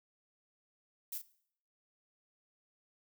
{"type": "noise with echo", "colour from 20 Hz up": "violet", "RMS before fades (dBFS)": -40, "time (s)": [1.12, 1.18], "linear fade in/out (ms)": 5, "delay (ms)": 38, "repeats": 1, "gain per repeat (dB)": -8, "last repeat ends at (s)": 1.218, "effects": ["noise-tail reverb RT60 0.6 s tail -18 dB re dry"]}